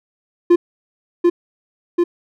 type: tone with echo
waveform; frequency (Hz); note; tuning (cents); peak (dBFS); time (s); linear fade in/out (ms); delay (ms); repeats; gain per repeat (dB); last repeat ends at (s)
triangle; 347.7; F4; -8; -5; 0.5-0.56; 10; 740; 2; -2; 2.04
effects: none